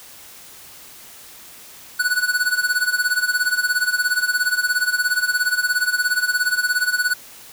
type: tone with tremolo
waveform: square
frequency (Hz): 1478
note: F#6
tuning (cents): -2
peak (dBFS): -15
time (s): 1.99-7.14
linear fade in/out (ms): 10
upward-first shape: sine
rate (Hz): 17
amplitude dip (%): 80
effects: white hiss -42 dBFS RMS until 7.52 s